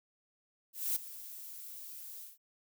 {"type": "noise with ADSR envelope", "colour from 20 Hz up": "violet", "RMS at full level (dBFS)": -31, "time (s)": [0.73, 2.38], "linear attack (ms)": 230, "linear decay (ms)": 6, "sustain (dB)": -16, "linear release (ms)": 160, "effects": []}